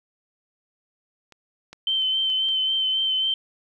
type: clicks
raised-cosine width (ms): 0.2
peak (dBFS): -30 / -23 / -33 / -28 / -28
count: 5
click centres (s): 1.323 / 1.73 / 2.02 / 2.301 / 2.488
type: tone with vibrato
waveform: sine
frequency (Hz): 3089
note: G7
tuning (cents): -26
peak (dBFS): -20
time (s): 1.87-3.34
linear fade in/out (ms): 2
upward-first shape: sine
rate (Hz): 3.7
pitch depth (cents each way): 22
effects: 10-bit